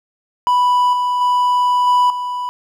triangle tone with level steps, 987.8 Hz, B5, in tune, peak -9 / -13 / -10 / -8 / -18 dBFS, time 0.47-2.49 s, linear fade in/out 0 ms, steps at 0.93 / 1.21 / 1.87 / 2.1 s, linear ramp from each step 2 ms, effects none

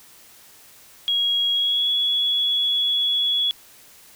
sine tone with pitch glide, 3300 to 3373 Hz, G#7 to G#7, -12 to +26 cents, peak -18 dBFS, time 1.08-3.51 s, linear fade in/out 0 ms, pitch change +38 cents, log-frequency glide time 1.54-1.9 s, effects white hiss -49 dBFS RMS until 4.15 s

